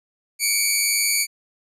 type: tone pair together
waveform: 10% pulse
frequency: 2230 / 2332 Hz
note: C#7 / D7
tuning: +10 / -13 cents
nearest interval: minor second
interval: 77 cents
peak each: -12 dBFS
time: 0.39-1.27 s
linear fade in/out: 50 ms
effects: resampled to 32000 Hz